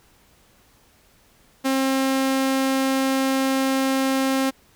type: tone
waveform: sawtooth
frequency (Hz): 266.9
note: C4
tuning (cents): +35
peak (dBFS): -15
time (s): 1.64-4.51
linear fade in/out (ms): 20
effects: pink hiss -57 dBFS RMS until 4.75 s